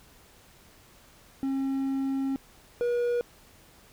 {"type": "tone pair in turn", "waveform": "triangle", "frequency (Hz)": [270, 481.1], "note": ["C#4", "B4"], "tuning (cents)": [-45, -45], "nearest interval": "minor seventh", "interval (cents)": 1000, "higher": "second", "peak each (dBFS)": [-24, -22], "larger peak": "second", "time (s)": [[1.43, 2.36], [2.81, 3.21]], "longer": "first", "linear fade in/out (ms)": 0, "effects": ["pink hiss -56 dBFS RMS until 3.92 s"]}